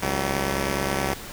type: tone pair together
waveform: 5% pulse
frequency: 69.3 / 190.32 Hz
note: C#2 / F#3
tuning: 0 / +49 cents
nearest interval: octave + perfect fourth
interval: 1749 cents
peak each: -14 / -16 dBFS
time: 0.02-1.14 s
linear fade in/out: 5 ms
effects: pink hiss -38 dBFS RMS until 1.32 s